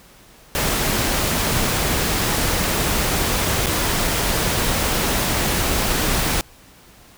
pink noise with dropouts, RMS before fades -20 dBFS, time 0.55-6.41 s, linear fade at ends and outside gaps 0 ms, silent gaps 3.66-3.667 s, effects pink hiss -48 dBFS RMS until 7.17 s

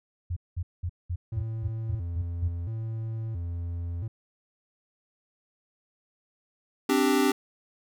sine tone bursts, 87.6 Hz, F2, 6 cents sharp, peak -27 dBFS, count 9, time 0.3-2.485 s, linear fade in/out 10 ms, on 65 ms, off 200 ms
triangle tone with vibrato, 98 Hz, G2, in tune, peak -28 dBFS, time 1.32-4.08 s, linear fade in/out 5 ms, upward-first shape square, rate 0.74 Hz, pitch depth 230 cents each way
square chord, C suspended second, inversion none, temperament equal, 261.6 / 293.7 / 392 Hz, C4 / D4 / G4, 0 / 0 / 0 cents, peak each -26 dBFS, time 6.89-7.32 s, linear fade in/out 5 ms
effects none

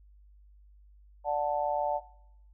sine chord, D major, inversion none, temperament just, 587.3 / 734.2 / 881 Hz, D5 / F#5 / A5, 0 / -14 / +2 cents, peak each -31 dBFS, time 1.24-2.01 s, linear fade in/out 50 ms, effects noise-tail reverb RT60 0.8 s tail -21 dB re dry + added 50 Hz sine -54 dBFS peak until 2.53 s

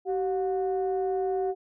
sine tone pair together, 382.6 / 722.3 Hz, G4 / F#5, -42 / -42 cents, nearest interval major seventh, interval 1100 cents, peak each -25 / -30 dBFS, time 0.05-1.55 s, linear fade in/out 50 ms, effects tanh soft clip ceiling -19 dBFS

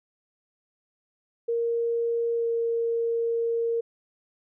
sine tone with pitch glide, 466.2 to 463 Hz, A#4 to A#4, 0 to -12 cents, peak -23 dBFS, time 1.48-3.81 s, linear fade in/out 10 ms, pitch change -12 cents, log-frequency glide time 2.36-2.46 s, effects none

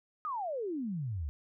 sine exponential sweep, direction down, 1279 to 67 Hz, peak -33 dBFS, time 0.25-1.29 s, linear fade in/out 0 ms, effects none

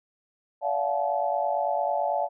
sine tone cluster, 575 / 679 / 728 / 862 Hz, D5 / F5 / F#5 / A5, -37 / -49 / -28 / -36 cents, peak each -29 dBFS, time 0.61-2.29 s, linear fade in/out 50 ms, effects none

